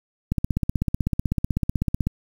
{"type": "click train", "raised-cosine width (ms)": 5, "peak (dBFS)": -9, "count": 29, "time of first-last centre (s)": [0.32, 2.07], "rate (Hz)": 16, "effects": ["7-bit"]}